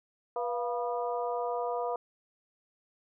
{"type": "harmonic tone with a mistuned harmonic", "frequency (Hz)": 243.4, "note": "B3", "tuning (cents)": -25, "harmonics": [2, 3, 4, 5], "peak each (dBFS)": [-33, -34, -37, -41], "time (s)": [0.36, 1.96], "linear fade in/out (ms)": 2, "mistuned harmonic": 3, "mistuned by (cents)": -78, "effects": []}